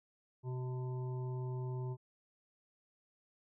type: harmonic tone with a mistuned harmonic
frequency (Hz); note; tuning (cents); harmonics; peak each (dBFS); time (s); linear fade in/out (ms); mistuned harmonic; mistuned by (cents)
127.3; C3; -47; 1 / 3 / 5 / 7 / 8; -37 / -46 / -58 / -53 / -60; 0.43-1.97; 50; 3; -16
effects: none